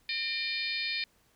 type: harmonic tone with a mistuned harmonic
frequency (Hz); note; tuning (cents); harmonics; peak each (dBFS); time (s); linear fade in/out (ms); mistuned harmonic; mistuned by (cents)
609; D#5; -37; 3 / 4 / 5 / 6 / 7 / 8; -40 / -34 / -44 / -38 / -37 / -39; 0.09-1.04; 2; 4; -36
effects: pink hiss -67 dBFS RMS until 1.35 s